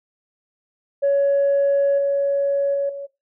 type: tone with level steps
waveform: sine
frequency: 560 Hz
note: C#5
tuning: 18 cents sharp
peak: -13 / -16 / -18 / -28 dBFS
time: 1.02-3.07 s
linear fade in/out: 20 ms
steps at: 1.98 / 2.74 / 2.89 s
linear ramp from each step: 5 ms
effects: noise-tail reverb RT60 0.2 s tail -18 dB re dry + tanh soft clip ceiling -12 dBFS